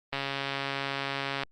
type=click train; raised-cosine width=0.3 ms; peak=-15 dBFS; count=181; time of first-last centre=0.13-1.434 s; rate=138 Hz; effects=Opus 24 kbps